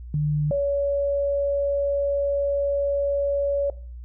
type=tone pair in turn; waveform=sine; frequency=149.4 / 564.1 Hz; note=D3 / C#5; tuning=+30 / +30 cents; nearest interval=octave + major seventh; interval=2300 cents; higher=second; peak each=-20 / -20 dBFS; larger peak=neither; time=0.14-0.51 / 0.51-3.7 s; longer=second; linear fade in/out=2 ms; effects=noise-tail reverb RT60 0.4 s tail -19 dB re dry + added 60 Hz sine -35 dBFS peak until 4.04 s